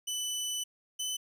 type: tone pair in turn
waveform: 20% pulse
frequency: 2990 / 3016 Hz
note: F#7 / F#7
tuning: +17 / +32 cents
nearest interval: unison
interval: 15 cents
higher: second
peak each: -27 dBFS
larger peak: neither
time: 0.07-0.64 / 0.99-1.17 s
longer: first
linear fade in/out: 10 ms
effects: none